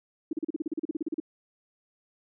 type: tone bursts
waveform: sine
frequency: 315.6 Hz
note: D#4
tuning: 25 cents sharp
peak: -26 dBFS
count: 16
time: 0.31-1.201 s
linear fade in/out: 5 ms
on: 21 ms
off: 37 ms
effects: none